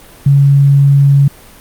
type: tone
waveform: sine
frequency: 140 Hz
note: C#3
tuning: 18 cents sharp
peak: -4 dBFS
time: 0.26-1.28 s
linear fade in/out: 5 ms
effects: pink hiss -38 dBFS RMS until 1.6 s + Opus 32 kbps